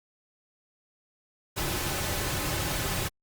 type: noise with comb filter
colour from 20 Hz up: pink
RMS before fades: -30 dBFS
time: 1.56-3.09 s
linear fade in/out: 20 ms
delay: 4.3 ms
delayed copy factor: -0.55
effects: Opus 48 kbps